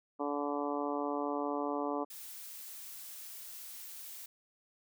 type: harmonic tone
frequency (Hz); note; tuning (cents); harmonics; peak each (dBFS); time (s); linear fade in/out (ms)
144.6; D3; -27; 2 / 3 / 4 / 5 / 6 / 7 / 8; -37 / -39 / -40 / -41 / -42 / -42 / -43; 0.19-2.05; 20
type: noise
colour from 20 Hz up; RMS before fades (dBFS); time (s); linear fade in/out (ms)
blue; -47; 2.1-4.26; 5
effects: none